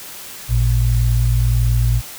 sine tone pair together, 55 / 116.54 Hz, A1 / A#2, 0 / 0 cents, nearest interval octave + minor second, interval 1300 cents, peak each -15 dBFS, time 0.48-2.02 s, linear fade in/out 50 ms, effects white hiss -34 dBFS RMS until 2.18 s

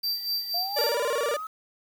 square tone with tremolo, 4684 Hz, D8, 5 cents flat, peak -25 dBFS, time 0.03-0.96 s, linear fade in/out 10 ms, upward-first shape sine, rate 4.1 Hz, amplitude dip 65%
sine linear sweep, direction up, 686 to 1301 Hz, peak -32 dBFS, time 0.54-1.47 s, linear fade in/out 5 ms
45% pulse tone with vibrato, 523.3 Hz, C5, in tune, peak -25 dBFS, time 0.76-1.37 s, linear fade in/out 10 ms, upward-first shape square, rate 19 Hz, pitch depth 190 cents each way
effects 8-bit

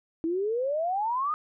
sine exponential sweep, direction up, 317.9 to 1260 Hz, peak -25 dBFS, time 0.24-1.34 s, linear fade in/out 0 ms, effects none

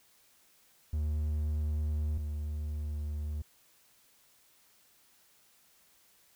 triangle tone pair in turn, 75.8 / 74.89 Hz, D#2 / D2, -45 / +34 cents, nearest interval unison, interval 21 cents, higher first, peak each -27 / -31 dBFS, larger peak first, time 0.93-2.18 / 2.18-3.42 s, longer first, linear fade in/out 5 ms, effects white hiss -65 dBFS RMS until 6.35 s

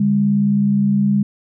sine tone pair together, 143.2 / 202.5 Hz, D3 / G#3, -43 / -43 cents, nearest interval tritone, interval 600 cents, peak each -21 / -13 dBFS, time 0-1.23 s, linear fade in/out 5 ms, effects none

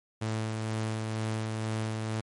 sawtooth tone with tremolo, 110 Hz, A2, in tune, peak -25 dBFS, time 0.21-2.21 s, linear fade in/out 10 ms, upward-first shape sine, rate 2.1 Hz, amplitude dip 25%, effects MP3 48 kbps

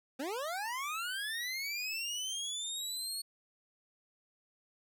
25% pulse linear sweep, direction up, 245.9 to 4378 Hz, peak -32 dBFS, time 0.19-3.22 s, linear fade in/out 10 ms, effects none

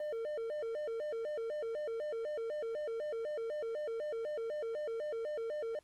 triangle tone with vibrato, 523.3 Hz, C5, in tune, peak -34 dBFS, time 0-5.79 s, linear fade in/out 2 ms, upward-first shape square, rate 4 Hz, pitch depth 240 cents each way, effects pink hiss -71 dBFS RMS until 5.83 s + Opus 32 kbps

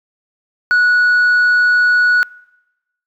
sine tone, 1467 Hz, F#6, 15 cents flat, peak -6 dBFS, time 0.71-2.23 s, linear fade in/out 0 ms, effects noise-tail reverb RT60 1.0 s tail -26 dB re dry + tanh soft clip ceiling -8 dBFS

